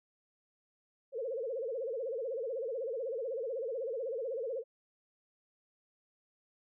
sine tone with vibrato, 493.1 Hz, B4, 3 cents flat, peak -34 dBFS, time 1.12-4.64 s, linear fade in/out 50 ms, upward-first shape sine, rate 16 Hz, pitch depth 200 cents each way, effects none

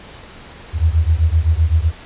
sine beating tone pair, 77 / 84.8 Hz, D#2 / E2, -17 / +50 cents, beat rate 7.8 Hz, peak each -14 / -15 dBFS, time 0.73-1.92 s, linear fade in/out 50 ms, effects pink hiss -38 dBFS RMS until 2.05 s + resampled to 8000 Hz

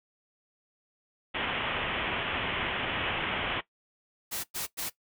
white low-pass noise, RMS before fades -32 dBFS, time 1.34-3.61 s, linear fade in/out 10 ms, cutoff 3300 Hz, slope 96 dB/octave
white noise bursts, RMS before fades -34 dBFS, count 3, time 4.31-4.9 s, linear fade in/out 20 ms, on 130 ms, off 100 ms
effects noise-tail reverb RT60 0.1 s tail -17 dB re dry

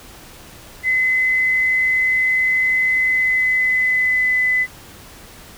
sine tone with pitch glide, 2033 to 2010 Hz, B6 to B6, +50 to +30 cents, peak -14 dBFS, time 0.83-4.67 s, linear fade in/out 50 ms, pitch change -20 cents, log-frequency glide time 2.99-4.38 s, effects pink hiss -41 dBFS RMS until 5.57 s

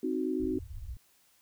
sine chord, C diminished, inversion none, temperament equal, 261.6 / 311.1 / 370 Hz, C4 / Eb4 / Gb4, 0 / 0 / 0 cents, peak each -33 dBFS, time 0.03-0.59 s, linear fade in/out 5 ms
white low-pass noise, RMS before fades -42 dBFS, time 0.4-0.97 s, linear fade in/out 2 ms, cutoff 100 Hz, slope 48 dB/octave
effects white hiss -66 dBFS RMS until 1.41 s

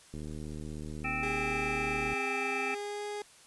click train, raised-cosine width 3 ms, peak -29 dBFS, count 153, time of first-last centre 0.14-2.132 s, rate 76.3 Hz
harmonic tone, 261.6 Hz, C4, in tune, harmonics 1 / 3 / 5 / 7 / 9 / 10, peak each -42 / -39 / -40 / -42 / -36 / -37 dBFS, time 1.04-2.75 s, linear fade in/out 10 ms
30% pulse tone with pitch glide, 406.3 to 414.1 Hz, G#4 to G#4, -38 to -5 cents, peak -33 dBFS, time 1.23-3.22 s, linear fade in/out 2 ms, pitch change +33 cents, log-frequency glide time 2.62-3.05 s
effects white hiss -57 dBFS RMS until 3.46 s + resampled to 24000 Hz

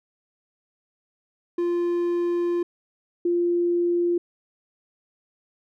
triangle / sine tone pair in turn, 347.5 / 347.5 Hz, F4 / F4, -9 / -9 cents, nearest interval unison, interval 0 cents, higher neither, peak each -19 dBFS, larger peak neither, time 1.58-2.63 / 3.25-4.18 s, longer first, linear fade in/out 5 ms, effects none

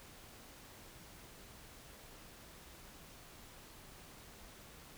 silence, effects pink hiss -56 dBFS RMS until 4.97 s

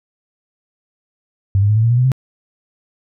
sine tone with pitch steps, 98 / 102.16 / 106.5 / 111.02 / 115.74 / 120.65 / 125.78 / 131.12 Hz, G2 / G#2 / G#2 / A2 / A#2 / B2 / B2 / C3, 0 / -28 / +44 / +16 / -12 / -40 / +32 / +4 cents, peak -10 dBFS, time 1.55-2.118 s, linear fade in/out 0 ms, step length 71 ms, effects none

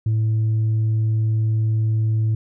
sine tone, 110 Hz, A2, in tune, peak -14 dBFS, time 0.06-2.35 s, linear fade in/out 5 ms, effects tanh soft clip ceiling -15 dBFS

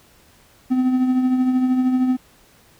triangle tone with tremolo, 255.4 Hz, C4, 42 cents flat, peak -11 dBFS, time 0.7-2.17 s, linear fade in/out 20 ms, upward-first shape triangle, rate 13 Hz, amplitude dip 50%, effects pink hiss -53 dBFS RMS until 2.79 s

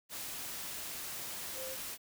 sine tone in noise, 523.3 Hz, C5, in tune, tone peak -43 dBFS, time 1.54-1.77 s, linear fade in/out 50 ms, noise white, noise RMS -42 dBFS, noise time 0.09-1.98 s, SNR -4 dB, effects none

